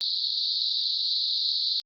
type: band-pass noise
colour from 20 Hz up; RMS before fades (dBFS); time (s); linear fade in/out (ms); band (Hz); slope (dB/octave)
pink; -27; 0.01-1.8; 0; 3800 to 4600; 96
effects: Opus 32 kbps